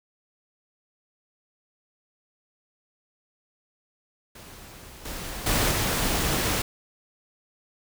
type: noise with level steps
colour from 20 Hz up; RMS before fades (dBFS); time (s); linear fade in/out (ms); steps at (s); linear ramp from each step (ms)
pink; -45 / -35 / -23 / -25; 4.35-6.62; 5; 5.05 / 5.46 / 5.71; 5
effects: none